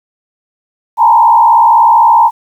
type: tone with frequency modulation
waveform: sine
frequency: 922 Hz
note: A#5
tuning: 19 cents flat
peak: -3 dBFS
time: 0.97-2.31 s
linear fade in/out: 50 ms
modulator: 60.4 Hz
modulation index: 1.1
effects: 7-bit